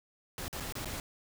pink noise with dropouts, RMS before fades -39 dBFS, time 0.38-1 s, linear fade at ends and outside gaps 1 ms, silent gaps 0.481-0.528 / 0.601-0.605 / 0.724-0.753 / 0.847-0.856 s, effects none

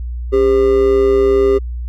triangle tone with amplitude modulation, 400 Hz, G4, 35 cents sharp, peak -4 dBFS, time 0.32-1.59 s, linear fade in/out 20 ms, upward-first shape sine, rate 122 Hz, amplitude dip 60%, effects added 60 Hz sine -20 dBFS peak until 1.88 s + MP3 96 kbps

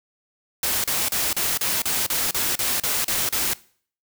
white noise bursts, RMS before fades -23 dBFS, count 12, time 0.63-3.535 s, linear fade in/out 2 ms, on 210 ms, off 35 ms, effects noise-tail reverb RT60 0.5 s tail -21 dB re dry

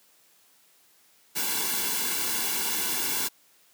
white noise with comb filter, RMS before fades -28 dBFS, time 1.35-3.29 s, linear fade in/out 20 ms, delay 1.6 ms, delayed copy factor -0.75, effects white hiss -61 dBFS RMS until 3.73 s + high-pass 150 Hz 12 dB/octave

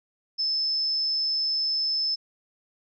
sine tone, 5250 Hz, E8, 8 cents flat, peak -23 dBFS, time 0.38-2.16 s, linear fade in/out 20 ms, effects none

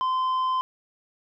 sine tone with tanh clipping, 1032 Hz, C6, 24 cents flat, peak -23 dBFS, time 0.01-0.61 s, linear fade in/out 0 ms, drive 5 dB, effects none

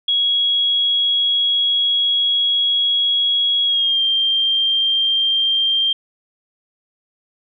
sine tone with pitch glide, 3322 to 3177 Hz, G#7 to G7, 0 to +23 cents, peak -14 dBFS, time 0.08-5.93 s, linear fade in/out 5 ms, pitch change -77 cents, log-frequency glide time 3.65-4.02 s, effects none

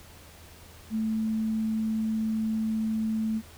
sine tone, 220 Hz, A3, in tune, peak -25 dBFS, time 0.9-3.42 s, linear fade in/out 50 ms, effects added 82 Hz sine -52 dBFS peak until 3.57 s + pink hiss -51 dBFS RMS until 3.57 s

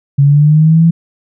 sine linear sweep, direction up, 138.59 to 168.1 Hz, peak -4 dBFS, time 0.18-0.91 s, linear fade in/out 10 ms, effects none

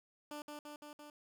15% pulse tone with echo, 296 Hz, D4, 14 cents sharp, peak -37 dBFS, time 0.31-0.42 s, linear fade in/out 2 ms, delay 170 ms, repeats 4, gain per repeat -2 dB, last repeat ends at 1.1 s, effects none

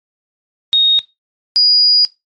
sine tone pair in turn, 3729 / 4893 Hz, A#7 / D#8, 0 / -30 cents, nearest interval perfect fourth, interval 470 cents, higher second, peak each -7 / -8 dBFS, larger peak first, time 0.73-0.99 / 1.56-2.05 s, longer second, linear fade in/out 0 ms, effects noise-tail reverb RT60 0.2 s tail -19 dB re dry + MP3 48 kbps

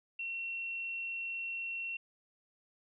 sine tone, 2722 Hz, F7, 45 cents flat, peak -36 dBFS, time 0.19-1.97 s, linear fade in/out 5 ms, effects none

